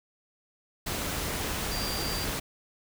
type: tone in noise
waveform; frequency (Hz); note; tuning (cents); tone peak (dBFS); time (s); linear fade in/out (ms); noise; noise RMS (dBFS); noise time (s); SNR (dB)
sine; 4727; D8; +10; -35; 1.71-2.25; 10; pink; -32; 0.86-2.4; -6
effects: none